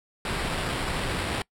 pink noise with sample-and-hold, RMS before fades -29 dBFS, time 0.25-1.42 s, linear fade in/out 2 ms, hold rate 6300 Hz, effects noise-tail reverb RT60 0.1 s tail -24 dB re dry + low-pass 11000 Hz 12 dB/octave

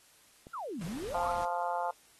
clicks, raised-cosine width 2 ms, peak -36 dBFS, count 3, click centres 0.469 / 0.876 / 1.105 s
sine exponential two-way sweep, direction down then up, 1469 to 153.7 to 1469 Hz, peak -36 dBFS, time 0.53-1.32 s, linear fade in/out 10 ms, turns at 0.84 s
pink noise, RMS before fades -47 dBFS, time 0.81-1.45 s, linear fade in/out 2 ms
harmonic tone, 174.61 Hz, F3, in tune, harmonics 3 / 4 / 5 / 6 / 7 / 8, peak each -39 / -35 / -34 / -40 / -43 / -46 dBFS, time 1.14-1.91 s, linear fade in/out 5 ms
effects white hiss -62 dBFS RMS until 2.19 s + AAC 32 kbps

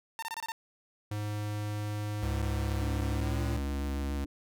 sawtooth tone bursts, 906 Hz, A#5, 50 cents flat, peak -31 dBFS, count 6, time 0.19-0.519 s, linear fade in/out 0 ms, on 34 ms, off 25 ms
square tone with pitch glide, 104.8 to 112.32 Hz, G#2 to A2, +16 to +36 cents, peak -33 dBFS, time 1.11-3.58 s, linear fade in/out 5 ms, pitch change +120 cents, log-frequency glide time 3.13-3.4 s
square tone, 69.3 Hz, C#2, in tune, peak -32 dBFS, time 2.22-4.25 s, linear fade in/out 10 ms
sine tone with vibrato, 283.3 Hz, C#4, 38 cents sharp, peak -39 dBFS, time 2.81-4.26 s, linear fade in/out 2 ms, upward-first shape square, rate 7 Hz, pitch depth 44 cents each way
effects none

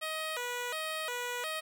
10% pulse tone with vibrato, 554.4 Hz, C#5, in tune, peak -26 dBFS, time 0.01-1.61 s, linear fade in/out 20 ms, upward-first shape square, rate 1.4 Hz, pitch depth 220 cents each way, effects none

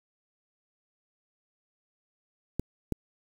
clicks, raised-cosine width 3 ms, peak -15 dBFS, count 2, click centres 2.596 / 2.923 s, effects 7-bit

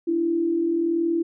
sine tone pair together, 294.5 / 335.7 Hz, D4 / E4, +5 / +32 cents, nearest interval major second, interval 227 cents, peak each -29 / -20 dBFS, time 0.07-1.23 s, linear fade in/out 10 ms, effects none

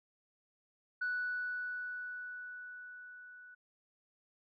sine tone with level ramp, 1480 Hz, F#6, in tune, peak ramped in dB -31 to -52 dBFS, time 1.01-3.55 s, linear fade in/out 10 ms, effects tanh soft clip ceiling -29 dBFS

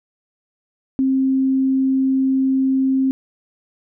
sine tone, 265.4 Hz, C4, 25 cents sharp, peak -14 dBFS, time 0.99-3.11 s, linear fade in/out 0 ms, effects none

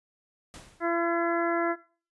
pink noise with exponential decay, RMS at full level -43 dBFS, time 0.54-1.05 s, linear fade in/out 0 ms, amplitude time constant 110 ms
harmonic tone, 338.9 Hz, E4, 48 cents sharp, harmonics 1 / 2 / 3 / 4 / 5 / 6, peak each -28 / -30 / -35 / -32 / -35 / -38 dBFS, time 0.8-1.76 s, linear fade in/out 50 ms
effects noise-tail reverb RT60 0.4 s tail -18 dB re dry + resampled to 24000 Hz

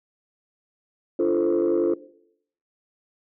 sine chord, D minor seventh, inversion none, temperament equal with one note detuned, 293.7 / 344.6 / 440 / 523.3 Hz, D4 / F4 / A4 / C5, 0 / -23 / 0 / 0 cents, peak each -26 / -20 / -23 / -26 dBFS, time 1.19-1.94 s, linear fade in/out 5 ms, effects noise-tail reverb RT60 0.7 s tail -18 dB re dry + tanh soft clip ceiling -14 dBFS

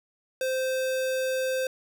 square tone, 520 Hz, C5, 11 cents flat, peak -26 dBFS, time 0.41-1.67 s, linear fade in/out 2 ms, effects none

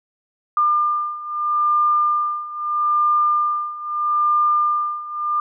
sine beating tone pair, 1200 / 1200.78 Hz, D6 / D6, +37 / +38 cents, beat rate 0.78 Hz, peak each -21 / -18 dBFS, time 0.57-5.4 s, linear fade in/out 2 ms, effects none

